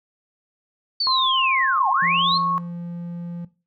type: linear two-way sweep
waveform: sine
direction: down then up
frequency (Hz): 4604 to 733 to 4307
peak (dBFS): -19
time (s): 1-2.38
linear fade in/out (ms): 5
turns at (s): 1.89
type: tone with pitch glide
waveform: sine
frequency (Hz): 1046.5 to 1098.5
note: C6 to C#6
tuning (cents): 0 to -16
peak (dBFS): -20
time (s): 1.07-2.58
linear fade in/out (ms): 0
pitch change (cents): +84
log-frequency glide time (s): 1.24-2.42
type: tone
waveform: triangle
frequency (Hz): 172.5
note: F3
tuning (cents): -21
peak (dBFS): -27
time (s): 2.02-3.45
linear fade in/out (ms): 5
effects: noise-tail reverb RT60 0.3 s tail -17 dB re dry